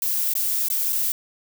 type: noise with dropouts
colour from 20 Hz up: violet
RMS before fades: -23 dBFS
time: 0.02-1.12 s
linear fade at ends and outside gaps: 1 ms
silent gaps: 0.337-0.352 / 0.685-0.701 / 0.924-0.929 s
effects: none